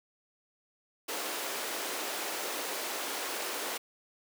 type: high-pass noise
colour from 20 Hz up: pink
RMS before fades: -36 dBFS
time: 1.08-3.78 s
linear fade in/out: 10 ms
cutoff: 340 Hz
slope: 24 dB/octave
effects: none